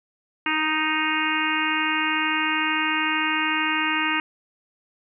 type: harmonic tone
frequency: 311.1 Hz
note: D#4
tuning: in tune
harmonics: 1 / 3 / 4 / 5 / 6 / 7 / 8 / 9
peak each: -29 / -29 / -29 / -29 / -29 / -29 / -29 / -29 dBFS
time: 0.46-4.2 s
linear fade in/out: 2 ms
effects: none